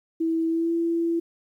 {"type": "tone with pitch glide", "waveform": "sine", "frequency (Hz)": [326.7, 335.3], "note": ["E4", "E4"], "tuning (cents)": [-15, 30], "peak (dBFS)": -21, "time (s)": [0.2, 1.2], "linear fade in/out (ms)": 10, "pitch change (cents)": 45, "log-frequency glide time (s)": [0.48, 0.72], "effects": ["10-bit"]}